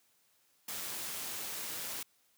white noise with amplitude modulation, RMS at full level -39 dBFS, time 0.68-2.03 s, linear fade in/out 5 ms, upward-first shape sine, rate 172 Hz, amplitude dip 25%, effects white hiss -71 dBFS RMS until 2.37 s + high-pass 100 Hz 12 dB/octave

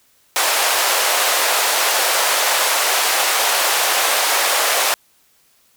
pink band-pass noise, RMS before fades -17 dBFS, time 0.36-4.94 s, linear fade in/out 0 ms, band 560 to 16000 Hz, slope 24 dB/octave, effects white hiss -57 dBFS RMS until 5.76 s

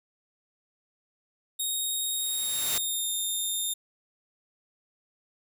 10% pulse tone with pitch glide, 3735 to 3648 Hz, A#7 to A#7, +3 to -38 cents, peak -21 dBFS, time 1.59-3.74 s, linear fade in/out 10 ms, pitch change -41 cents, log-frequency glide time 2.42-3.11 s
white noise with exponential growth, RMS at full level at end -29 dBFS, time 1.86-2.78 s, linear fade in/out 2 ms, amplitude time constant 200 ms
effects none

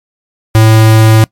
square tone, 110.5 Hz, A2, 8 cents sharp, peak -3 dBFS, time 0.55-1.24 s, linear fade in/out 0 ms, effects noise-tail reverb RT60 0.1 s tail -23 dB re dry + MP3 64 kbps

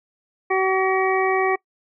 harmonic tone, 379.3 Hz, F#4, 43 cents sharp, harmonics 1 / 2 / 3 / 5 / 6, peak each -20 / -23 / -25 / -27 / -28 dBFS, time 0.5-1.56 s, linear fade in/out 10 ms, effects noise-tail reverb RT60 0.1 s tail -23 dB re dry

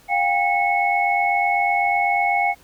sine tone cluster, 711 / 799 / 2196 Hz, F5 / G5 / C#7, +31 / +33 / -17 cents, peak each -22 / -20 / -21 dBFS, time 0.08-2.55 s, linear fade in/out 50 ms, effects pink hiss -52 dBFS RMS until 2.63 s

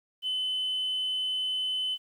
sine tone, 3030 Hz, F#7, 40 cents sharp, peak -26 dBFS, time 0.22-1.98 s, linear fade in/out 50 ms, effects tanh soft clip ceiling -24 dBFS + 10-bit

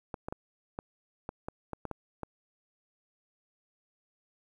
clicks, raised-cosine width 1 ms, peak -22 dBFS, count 10, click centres 0.142 / 0.285 / 0.325 / 0.789 / 1.291 / 1.485 / 1.733 / 1.853 / 1.913 / 2.233 s, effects 10-bit

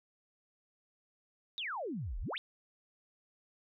sine exponential two-way sweep, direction down then up, 3900 to 32.7 to 3900 Hz, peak -36 dBFS, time 1.58-2.38 s, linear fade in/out 0 ms, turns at 2.2 s, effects none

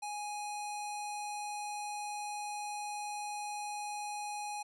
square tone with low-pass filter, 830.6 Hz, G#5, in tune, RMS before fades -40 dBFS, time 0.02-4.63 s, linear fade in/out 10 ms, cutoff 8800 Hz, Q 2.3, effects none

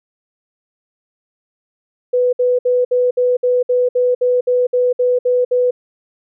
sine tone bursts, 496.1 Hz, B4, 8 cents sharp, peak -11 dBFS, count 14, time 2.13-5.71 s, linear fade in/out 10 ms, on 200 ms, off 60 ms, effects none

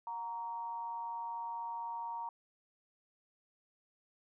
sine tone with amplitude modulation, 932.3 Hz, A#5, in tune, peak -35 dBFS, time 0.07-2.29 s, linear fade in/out 2 ms, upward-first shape sine, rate 204 Hz, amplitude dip 60%, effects none

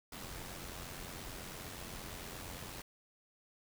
pink noise with amplitude modulation, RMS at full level -44 dBFS, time 0.12-2.82 s, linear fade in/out 5 ms, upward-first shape sine, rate 88.7 Hz, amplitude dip 50%, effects none

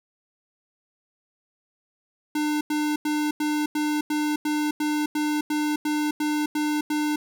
square tone bursts, 300.6 Hz, D4, 40 cents sharp, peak -23 dBFS, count 14, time 2.35-7.16 s, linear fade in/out 5 ms, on 260 ms, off 90 ms, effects none

